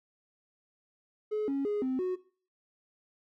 triangle tone with pitch steps, 425.8 / 276.1 / 415.1 / 259.7 / 367.6 Hz, G#4 / C#4 / G#4 / C4 / F#4, +43 / -7 / -1 / -13 / -11 cents, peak -25 dBFS, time 1.31-2.16 s, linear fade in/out 20 ms, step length 170 ms, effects noise-tail reverb RT60 0.4 s tail -19 dB re dry + tanh soft clip ceiling -25 dBFS

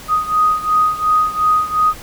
sine beating tone pair, 1246 / 1248.8 Hz, D#6 / D#6, +2 / +6 cents, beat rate 2.8 Hz, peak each -14 / -17 dBFS, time 0.08-1.94 s, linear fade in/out 50 ms, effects pink hiss -35 dBFS RMS until 2.02 s

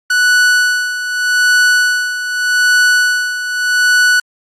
45% pulse tone with tremolo, 1480 Hz, F#6, in tune, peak -7 dBFS, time 0.1-4.2 s, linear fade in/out 5 ms, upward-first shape sine, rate 0.83 Hz, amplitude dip 70%, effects low-pass 9000 Hz 12 dB/octave + Opus 48 kbps

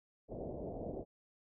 white low-pass noise, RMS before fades -43 dBFS, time 0.28-1.05 s, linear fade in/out 50 ms, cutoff 670 Hz, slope 48 dB/octave, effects none

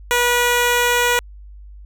10% pulse tone, 484.6 Hz, B4, 33 cents flat, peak -6 dBFS, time 0.11-1.19 s, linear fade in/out 0 ms, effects added 50 Hz sine -36 dBFS peak until 1.85 s

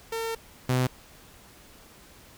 sawtooth tone pair in turn, 453.6 / 127.29 Hz, A#4 / C3, -47 / -47 cents, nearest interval octave + minor seventh, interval 2200 cents, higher first, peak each -25 / -18 dBFS, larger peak second, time 0.12-0.35 / 0.69-0.87 s, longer first, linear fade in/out 5 ms, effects pink hiss -52 dBFS RMS until 2.37 s

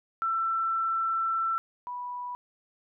sine tone pair in turn, 1338 / 982.4 Hz, E6 / B5, +25 / -9 cents, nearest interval perfect fourth, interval 534 cents, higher first, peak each -25 / -33 dBFS, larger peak first, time 0.22-1.58 / 1.87-2.35 s, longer first, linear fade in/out 0 ms, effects none

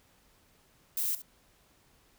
violet noise with echo, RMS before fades -31 dBFS, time 0.97-1.15 s, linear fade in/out 2 ms, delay 69 ms, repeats 1, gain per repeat -14 dB, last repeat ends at 1.219 s, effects pink hiss -65 dBFS RMS until 2.18 s

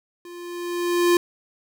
square tone with level ramp, 349.2 Hz, F4, in tune, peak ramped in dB -39 to -14 dBFS, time 0.25-1.17 s, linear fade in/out 2 ms, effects none

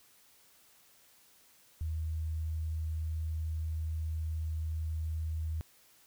sine tone, 79.4 Hz, D#2, 36 cents sharp, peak -32 dBFS, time 1.81-5.61 s, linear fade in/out 0 ms, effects white hiss -63 dBFS RMS until 6.06 s

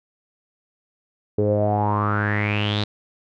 sawtooth tone with low-pass filter sweep, 104.1 Hz, G#2, 5 cents sharp, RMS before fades -21 dBFS, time 1.38-2.84 s, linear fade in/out 5 ms, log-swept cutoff 430 to 4000 Hz, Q 8.6, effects none

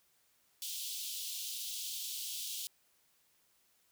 pink high-pass noise, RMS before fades -41 dBFS, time 0.62-2.67 s, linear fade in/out 0 ms, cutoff 3000 Hz, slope 48 dB/octave, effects white hiss -72 dBFS RMS until 3.91 s

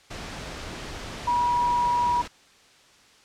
sine tone in noise, 966 Hz, B5, 39 cents flat, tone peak -20 dBFS, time 1.27-2.22 s, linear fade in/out 10 ms, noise pink, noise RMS -36 dBFS, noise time 0.1-2.28 s, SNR +13 dB, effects white hiss -55 dBFS RMS until 3.24 s + low-pass 6000 Hz 12 dB/octave

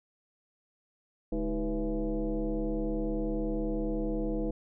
sine tone with frequency modulation, 140.9 Hz, C#3, 29 cents sharp, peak -28 dBFS, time 1.32-4.51 s, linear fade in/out 5 ms, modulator 176 Hz, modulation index 2.2, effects none

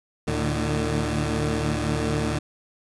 15% pulse tone cluster, 73.3 / 112.7 / 150.8 Hz, D2 / A2 / D3, -3 / +42 / +46 cents, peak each -21 dBFS, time 0.27-2.39 s, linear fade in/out 10 ms, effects resampled to 24000 Hz

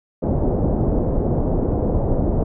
pink low-pass noise, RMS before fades -19 dBFS, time 0.22-2.44 s, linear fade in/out 10 ms, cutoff 650 Hz, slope 24 dB/octave, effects none

